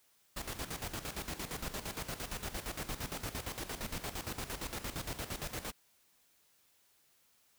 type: noise with tremolo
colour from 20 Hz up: pink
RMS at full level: -39 dBFS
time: 0.36-5.72 s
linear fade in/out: 10 ms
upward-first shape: square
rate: 8.7 Hz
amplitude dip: 70%
effects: white hiss -70 dBFS RMS until 7.58 s